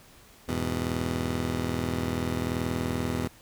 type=chord; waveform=15% pulse; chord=E major; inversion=none; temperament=just; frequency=82.41 / 103.01 / 123.61 Hz; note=E2 / G#2 / B2; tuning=0 / -14 / +2 cents; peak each=-25 / -30 / -26 dBFS; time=0.48-3.28 s; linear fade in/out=10 ms; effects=pink hiss -54 dBFS RMS until 3.41 s